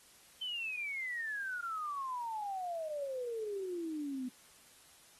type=exponential sweep; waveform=sine; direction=down; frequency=3100 to 246.9 Hz; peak=-36 dBFS; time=0.41-4.29 s; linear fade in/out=10 ms; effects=white hiss -61 dBFS RMS until 5.19 s + AAC 32 kbps